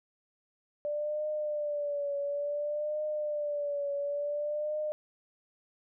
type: tone with vibrato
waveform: sine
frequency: 587.3 Hz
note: D5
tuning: in tune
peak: -30 dBFS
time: 0.85-4.92 s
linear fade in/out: 0 ms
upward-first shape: triangle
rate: 0.57 Hz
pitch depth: 66 cents each way
effects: none